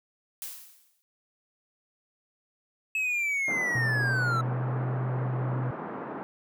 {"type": "noise with exponential decay", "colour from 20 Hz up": "blue", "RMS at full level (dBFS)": -35, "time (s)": [0.42, 1.02], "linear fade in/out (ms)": 0, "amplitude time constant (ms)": 130}
{"type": "linear sweep", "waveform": "triangle", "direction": "down", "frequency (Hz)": [2600, 1308], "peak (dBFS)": -24, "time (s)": [2.95, 4.41], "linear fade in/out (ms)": 2}
{"type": "band-pass noise", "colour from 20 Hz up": "pink", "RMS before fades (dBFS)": -37, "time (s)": [3.48, 6.23], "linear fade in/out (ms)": 0, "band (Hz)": [180, 1400], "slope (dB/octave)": 24}
{"type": "tone with pitch glide", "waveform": "sine", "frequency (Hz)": [123.47, 126.87], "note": ["B2", "B2"], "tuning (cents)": [0, 47], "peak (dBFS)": -27, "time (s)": [3.75, 5.71], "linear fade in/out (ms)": 5, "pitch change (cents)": 47, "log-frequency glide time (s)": [4.3, 4.68]}
{"effects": []}